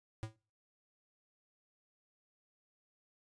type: tone with exponential decay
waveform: square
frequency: 109.9 Hz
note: A2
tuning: 2 cents flat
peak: -35 dBFS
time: 0.23-0.36 s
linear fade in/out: 0 ms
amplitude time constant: 28 ms
effects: noise-tail reverb RT60 0.4 s tail -24 dB re dry + resampled to 22050 Hz